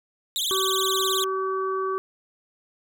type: tone with vibrato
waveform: sawtooth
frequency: 3520 Hz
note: A7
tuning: in tune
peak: -21 dBFS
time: 0.36-1.24 s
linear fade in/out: 0 ms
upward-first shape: triangle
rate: 19 Hz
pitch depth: 260 cents each way
type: harmonic tone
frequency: 381.7 Hz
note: G4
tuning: 46 cents flat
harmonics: 1 / 3 / 4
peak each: -26 / -27 / -40 dBFS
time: 0.51-1.98 s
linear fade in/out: 0 ms
effects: none